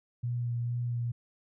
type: tone with vibrato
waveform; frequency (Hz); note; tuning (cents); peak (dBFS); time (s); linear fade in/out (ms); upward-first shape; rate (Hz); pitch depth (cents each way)
sine; 120; B2; -49; -29; 0.23-1.12; 10; sine; 2.2; 16
effects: none